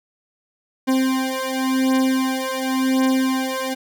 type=beating tone pair; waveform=40% pulse; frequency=261.6 / 262.52 Hz; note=C4 / C4; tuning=0 / +6 cents; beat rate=0.92 Hz; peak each=-20 dBFS; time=0.87-3.75 s; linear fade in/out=20 ms; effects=none